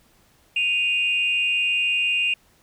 sine tone pair together, 2488 / 2794 Hz, D#7 / F7, -1 / 0 cents, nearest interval major second, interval 201 cents, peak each -21 dBFS, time 0.56-2.34 s, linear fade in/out 5 ms, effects tanh soft clip ceiling -12 dBFS + pink hiss -59 dBFS RMS until 2.62 s

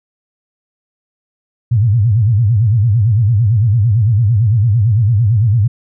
sine tone with vibrato, 109.8 Hz, A2, 3 cents flat, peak -8 dBFS, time 1.71-5.68 s, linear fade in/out 10 ms, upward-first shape sine, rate 8.9 Hz, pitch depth 210 cents each way, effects none

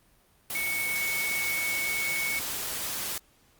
sine tone in noise, 2217 Hz, C#7, in tune, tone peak -28 dBFS, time 0.55-2.39 s, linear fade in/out 2 ms, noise white, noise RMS -33 dBFS, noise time 0.5-3.18 s, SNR +2 dB, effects pink hiss -63 dBFS RMS until 3.59 s + Opus 32 kbps

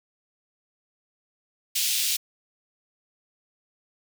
pink high-pass noise, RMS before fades -25 dBFS, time 1.75-2.17 s, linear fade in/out 10 ms, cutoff 2900 Hz, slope 24 dB/octave, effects none

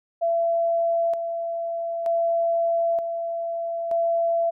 sine tone with tremolo, 673 Hz, E5, 36 cents sharp, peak -19 dBFS, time 0.21-4.51 s, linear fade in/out 20 ms, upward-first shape square, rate 0.54 Hz, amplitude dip 50%, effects none

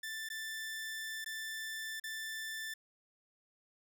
sawtooth tone with dropouts, 1768 Hz, A6, 8 cents sharp, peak -36 dBFS, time 0.03-2.74 s, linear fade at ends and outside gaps 5 ms, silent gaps 0.289-0.3 / 1.245-1.26 / 1.999-2.038 s, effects none

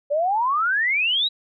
sine exponential sweep, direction up, 561 to 3951 Hz, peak -18 dBFS, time 0.1-1.29 s, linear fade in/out 20 ms, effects none

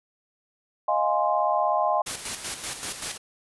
sine chord, F minor seventh, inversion third, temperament equal, 622.3 / 698.5 / 830.6 / 1046.5 Hz, Eb5 / F5 / Ab5 / C6, 0 / 0 / 0 / 0 cents, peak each -26 dBFS, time 0.88-2.02 s, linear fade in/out 5 ms
white noise with tremolo, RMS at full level -30 dBFS, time 2.06-3.18 s, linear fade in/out 10 ms, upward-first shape square, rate 5.2 Hz, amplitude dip 55%
effects resampled to 24000 Hz

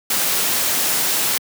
white noise, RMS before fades -19 dBFS, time 0.1-1.38 s, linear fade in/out 5 ms, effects high-pass 150 Hz 12 dB/octave

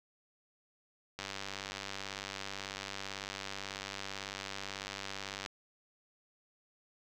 click train, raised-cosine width 0.2 ms, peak -22 dBFS, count 420, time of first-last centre 1.19-5.461 s, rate 98.1 Hz, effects none

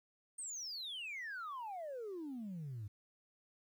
sine exponential sweep, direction down, 8830 to 97.6 Hz, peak -40 dBFS, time 0.38-2.88 s, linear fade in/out 10 ms, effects tanh soft clip ceiling -40 dBFS + 12-bit

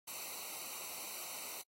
white noise with comb filter, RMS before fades -45 dBFS, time 0.07-1.62 s, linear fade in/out 10 ms, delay 0.59 ms, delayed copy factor -0.85, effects noise-tail reverb RT60 0.1 s tail -26 dB re dry + AAC 48 kbps

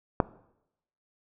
click, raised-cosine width 1 ms, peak -6 dBFS, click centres 0.202 s, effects noise-tail reverb RT60 0.8 s tail -19 dB re dry

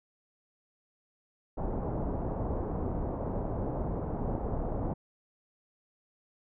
pink low-pass noise, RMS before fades -33 dBFS, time 1.57-4.94 s, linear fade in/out 10 ms, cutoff 840 Hz, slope 24 dB/octave
clicks, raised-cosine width 2 ms, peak -22 dBFS, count 2, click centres 2.863 / 4.352 s
effects none

